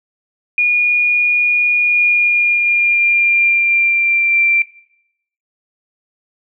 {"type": "tone with pitch glide", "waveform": "sine", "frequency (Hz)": [2439, 2357], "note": ["D#7", "D7"], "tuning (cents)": [-35, 6], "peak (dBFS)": -10, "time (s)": [0.58, 4.62], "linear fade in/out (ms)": 2, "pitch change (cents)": -59, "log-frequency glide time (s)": [1.79, 4.41], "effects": ["noise-tail reverb RT60 0.8 s tail -19 dB re dry"]}